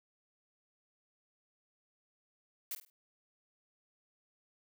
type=noise with echo; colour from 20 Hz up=blue; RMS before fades=-39 dBFS; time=2.71-2.75 s; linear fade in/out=2 ms; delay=50 ms; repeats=3; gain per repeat=-11 dB; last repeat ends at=2.9 s; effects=none